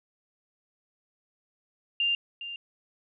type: tone with echo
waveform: sine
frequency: 2794 Hz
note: F7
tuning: in tune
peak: -23 dBFS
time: 2-2.15 s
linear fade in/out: 2 ms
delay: 410 ms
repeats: 1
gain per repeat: -12 dB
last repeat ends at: 2.56 s
effects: none